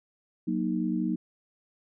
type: chord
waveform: sine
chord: D# minor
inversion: first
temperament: equal with one note detuned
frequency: 185 / 235.9 / 311.1 Hz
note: F#3 / A#3 / D#4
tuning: 0 / +21 / 0 cents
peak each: -30 dBFS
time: 0.47-1.16 s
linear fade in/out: 10 ms
effects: none